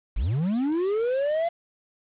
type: linear sweep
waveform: triangle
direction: up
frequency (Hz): 36.71 to 692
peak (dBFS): -20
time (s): 0.16-1.49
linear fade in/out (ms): 10
effects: resampled to 8000 Hz + 8-bit